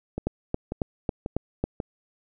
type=two click trains; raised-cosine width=2 ms; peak=-16 / -11 dBFS; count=4 / 6; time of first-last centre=0.18-1.802 / 0.27-1.64 s; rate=1.85 / 3.65 Hz; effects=none